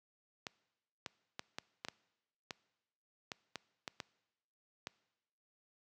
clicks, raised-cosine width 0.2 ms, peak -23 dBFS, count 12, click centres 0.468 / 1.062 / 1.394 / 1.585 / 1.849 / 1.885 / 2.508 / 3.318 / 3.557 / 3.878 / 4.002 / 4.871 s, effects noise-tail reverb RT60 1.0 s tail -22 dB re dry + high-pass 100 Hz 12 dB/octave

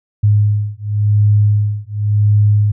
sine beating tone pair, 103.83 / 104.75 Hz, G#2 / G#2, 0 / +15 cents, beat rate 0.92 Hz, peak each -13 dBFS, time 0.23-2.72 s, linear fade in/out 10 ms, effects none

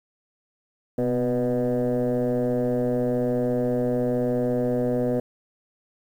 sine tone with frequency modulation, 370 Hz, F#4, in tune, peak -19 dBFS, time 0.98-5.2 s, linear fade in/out 5 ms, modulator 121 Hz, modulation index 1.9, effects tanh soft clip ceiling -18 dBFS + 9-bit

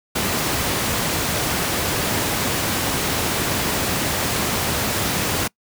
pink noise, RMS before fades -21 dBFS, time 0.15-5.48 s, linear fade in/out 10 ms, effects noise-tail reverb RT60 0.1 s tail -25 dB re dry + high-pass 80 Hz 12 dB/octave

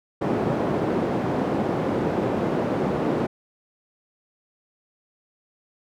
white band-pass noise, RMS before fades -24 dBFS, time 0.21-3.27 s, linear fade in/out 10 ms, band 150 to 450 Hz, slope 12 dB/octave, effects none

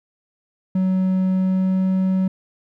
triangle tone with pitch glide, 187.1 to 188.18 Hz, F#3 to F#3, +20 to +30 cents, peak -14 dBFS, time 0.75-2.28 s, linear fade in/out 5 ms, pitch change +10 cents, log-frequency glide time 1.31-1.89 s, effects none

